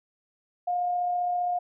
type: tone with amplitude modulation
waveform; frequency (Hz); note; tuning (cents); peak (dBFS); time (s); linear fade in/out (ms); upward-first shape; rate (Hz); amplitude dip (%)
sine; 712; F5; +33; -23; 0.67-1.59; 10; sine; 35.2; 25
effects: none